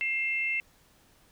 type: tone pair together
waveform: sine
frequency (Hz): 2118 / 2668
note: C7 / E7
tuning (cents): +21 / +20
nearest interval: major third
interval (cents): 399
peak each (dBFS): -29 / -30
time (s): 0.01-0.6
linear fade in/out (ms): 0
effects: pink hiss -62 dBFS RMS until 1.31 s